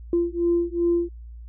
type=beating tone pair; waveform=sine; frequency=342.3 / 344.9 Hz; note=F4 / F4; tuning=-35 / -22 cents; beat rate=2.6 Hz; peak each=-22 dBFS; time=0.13-1.09 s; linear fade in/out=2 ms; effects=tanh soft clip ceiling -12 dBFS + added 58 Hz sine -37 dBFS peak until 1.48 s